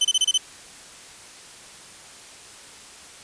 sawtooth tone bursts, 3049 Hz, G7, 49 cents flat, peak -13 dBFS, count 6, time 0.01-0.378 s, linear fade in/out 5 ms, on 38 ms, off 28 ms, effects white hiss -44 dBFS RMS until 3.23 s + resampled to 22050 Hz

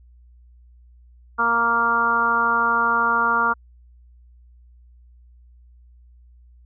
harmonic tone, 233.1 Hz, A#3, in tune, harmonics 1 / 2 / 3 / 4 / 5 / 6, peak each -32 / -31 / -32 / -23 / -21 / -20 dBFS, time 1.38-3.54 s, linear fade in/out 20 ms, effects added 60 Hz sine -47 dBFS peak until 6.65 s

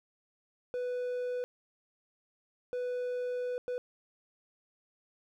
triangle tone bursts at uneven times, 495.3 Hz, B4, 5 cents sharp, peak -30 dBFS, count 3, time 0.74-1.44 / 2.73-3.58 / 3.68-3.78 s, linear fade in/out 0 ms, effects none

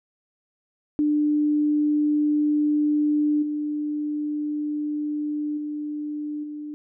sine tone with level steps, 298.1 Hz, D4, 26 cents sharp, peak -18 / -24 / -27 / -31 dBFS, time 0.99-6.74 s, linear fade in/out 0 ms, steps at 3.42 / 5.57 / 6.43 s, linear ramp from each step 10 ms, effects none

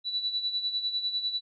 sine tone with tremolo, 3951 Hz, B7, in tune, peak -25 dBFS, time 0.04-1.41 s, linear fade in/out 50 ms, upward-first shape sine, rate 10 Hz, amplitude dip 65%, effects none

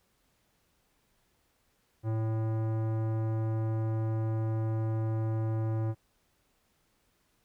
sine tone with tanh clipping, 110.9 Hz, A2, 14 cents sharp, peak -30 dBFS, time 2.03-5.95 s, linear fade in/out 50 ms, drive 17 dB, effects pink hiss -72 dBFS RMS until 7.44 s

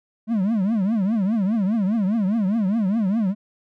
triangle tone with vibrato, 207.7 Hz, G#3, in tune, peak -16 dBFS, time 0.27-3.35 s, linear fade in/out 50 ms, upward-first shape triangle, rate 4.9 Hz, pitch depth 250 cents each way, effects none

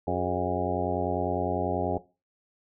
harmonic tone with a mistuned harmonic, 90.1 Hz, F#2, 45 cents flat, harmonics 1 / 2 / 3 / 4 / 5 / 6 / 7 / 8 / 9, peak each -34 / -34 / -34 / -34 / -34 / -34 / -34 / -34 / -34 dBFS, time 0.07-1.98 s, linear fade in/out 5 ms, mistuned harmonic 5, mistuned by -83 cents, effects noise-tail reverb RT60 0.3 s tail -19 dB re dry

